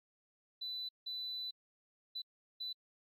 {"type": "tone bursts at uneven times", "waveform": "sine", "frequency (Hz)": 3990, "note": "B7", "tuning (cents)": 17, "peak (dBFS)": -38, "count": 4, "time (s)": [[0.61, 0.89], [1.06, 1.51], [2.15, 2.22], [2.6, 2.73]], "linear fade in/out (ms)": 10, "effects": ["tanh soft clip ceiling -35 dBFS", "AAC 48 kbps"]}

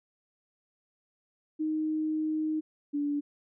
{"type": "tone pair in turn", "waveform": "sine", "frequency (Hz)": [311.1, 289.7], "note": ["D#4", "D4"], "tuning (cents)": [0, -24], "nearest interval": "minor second", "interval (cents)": 124, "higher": "first", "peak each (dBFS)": -27, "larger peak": "neither", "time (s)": [[1.59, 2.61], [2.93, 3.21]], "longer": "first", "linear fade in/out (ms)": 20, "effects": []}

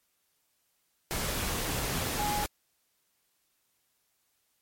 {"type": "tone in noise", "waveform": "sine", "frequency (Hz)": 832, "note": "G#5", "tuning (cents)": 3, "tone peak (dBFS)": -30, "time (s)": [2.19, 2.44], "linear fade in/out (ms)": 0, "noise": "pink", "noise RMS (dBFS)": -32, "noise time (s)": [1.11, 2.46], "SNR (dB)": -1, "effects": ["white hiss -74 dBFS RMS until 4.61 s", "MP3 64 kbps"]}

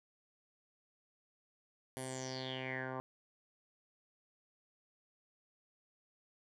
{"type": "tone with low-pass filter sweep", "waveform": "10% pulse", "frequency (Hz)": 130.2, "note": "C3", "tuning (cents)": -8, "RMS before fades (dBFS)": -42, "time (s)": [1.97, 3], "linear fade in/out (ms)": 0, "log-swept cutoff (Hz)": [11000, 1100], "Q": 7.4, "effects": []}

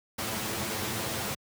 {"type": "noise with comb filter", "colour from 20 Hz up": "pink", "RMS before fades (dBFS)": -32, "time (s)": [0.18, 1.35], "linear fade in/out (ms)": 10, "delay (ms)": 9.1, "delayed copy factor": 0.6, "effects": ["high-pass 100 Hz 12 dB/octave"]}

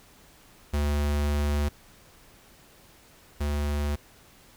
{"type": "tone pair in turn", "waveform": "square", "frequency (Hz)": [73.1, 73.1], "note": ["D2", "D2"], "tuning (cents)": [-7, -7], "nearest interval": "unison", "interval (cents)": 0, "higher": "neither", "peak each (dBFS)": [-24, -26], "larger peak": "first", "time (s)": [[0.73, 1.69], [3.4, 3.96]], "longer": "first", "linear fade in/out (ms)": 10, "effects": ["pink hiss -55 dBFS RMS until 4.56 s"]}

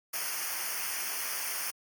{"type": "noise with comb filter", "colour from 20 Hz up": "white", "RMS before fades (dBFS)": -34, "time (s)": [0.13, 1.71], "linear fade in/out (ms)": 10, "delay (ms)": 0.26, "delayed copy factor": -0.95, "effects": ["Opus 48 kbps"]}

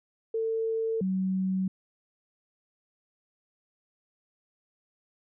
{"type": "tone pair in turn", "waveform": "sine", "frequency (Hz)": [448.4, 188.53], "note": ["A4", "F#3"], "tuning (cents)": [33, 33], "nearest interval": "octave + minor third", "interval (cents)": 1500, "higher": "first", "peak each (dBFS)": [-26, -25], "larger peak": "second", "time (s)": [[0.34, 1.01], [1.01, 1.68]], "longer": "neither", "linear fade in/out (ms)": 5, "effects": []}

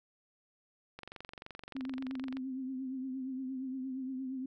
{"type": "click train", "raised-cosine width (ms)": 0.3, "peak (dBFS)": -29, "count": 33, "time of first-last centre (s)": [0.99, 2.369], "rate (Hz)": 23.2}
{"type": "tone with vibrato", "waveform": "sine", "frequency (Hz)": 261.6, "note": "C4", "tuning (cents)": 0, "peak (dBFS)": -36, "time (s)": [1.75, 4.46], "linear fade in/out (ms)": 5, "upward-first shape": "triangle", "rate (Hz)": 8.6, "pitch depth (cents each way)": 57}
{"effects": []}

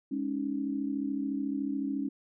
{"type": "chord", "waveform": "sine", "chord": "Ab suspended fourth", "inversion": "none", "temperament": "equal", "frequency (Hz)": [207.7, 277.2, 311.1], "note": ["Ab3", "Db4", "Eb4"], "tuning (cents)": [0, 0, 0], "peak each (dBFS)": [-37, -31, -37], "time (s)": [0.11, 2.09], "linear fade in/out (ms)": 10, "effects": []}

